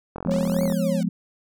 click train, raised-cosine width 1 ms, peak -18 dBFS, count 26, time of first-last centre 0.16-0.723 s, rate 44.4 Hz
sine chord, F diminished, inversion none, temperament equal, 174.61 / 207.7 / 246.9 Hz, F3 / Ab3 / Cb4, 0 / 0 / 0 cents, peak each -24 / -25 / -28 dBFS, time 0.26-1.09 s, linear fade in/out 2 ms
sine tone with tremolo, 547 Hz, C#5, 23 cents flat, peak -23 dBFS, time 0.28-1.01 s, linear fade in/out 5 ms, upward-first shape sine, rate 3.7 Hz, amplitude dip 50%
5% pulse exponential two-way sweep, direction up then down, 543 to 2327 to 716 Hz, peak -27 dBFS, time 0.31-1.03 s, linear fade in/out 0 ms, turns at 0.63 s
effects none

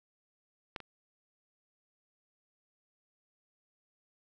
clicks, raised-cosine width 0.3 ms, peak -21 / -30 dBFS, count 2, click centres 0.762 / 0.803 s, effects none

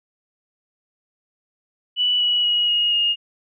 sine tone with pitch steps, 2960 / 2931 / 2902 / 2874 / 2846 Hz, F#7 / F#7 / F#7 / F7 / F7, 0 / -17 / -34 / +49 / +32 cents, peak -16 dBFS, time 1.96-3.16 s, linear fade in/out 50 ms, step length 240 ms, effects none

